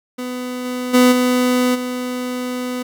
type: tone with level steps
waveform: 30% pulse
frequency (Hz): 250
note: B3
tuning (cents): +21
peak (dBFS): -21 / -19 / -6 / -11 / -19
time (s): 0.18-2.83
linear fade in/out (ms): 10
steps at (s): 0.64 / 0.93 / 1.11 / 1.74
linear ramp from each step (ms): 20
effects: none